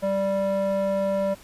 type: tone with band-pass filter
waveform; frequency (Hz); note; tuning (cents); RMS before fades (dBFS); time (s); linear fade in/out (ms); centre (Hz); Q
square; 195.5; G3; -4; -24; 0.02-1.35; 20; 560; 2.4
effects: pink hiss -49 dBFS RMS until 1.43 s + resampled to 32000 Hz